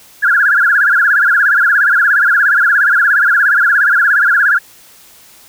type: tone with vibrato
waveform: sine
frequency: 1534 Hz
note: G6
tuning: 38 cents flat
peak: -7 dBFS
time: 0.22-4.59 s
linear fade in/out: 20 ms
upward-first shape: sine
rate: 17 Hz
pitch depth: 190 cents each way
effects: white hiss -42 dBFS RMS until 5.48 s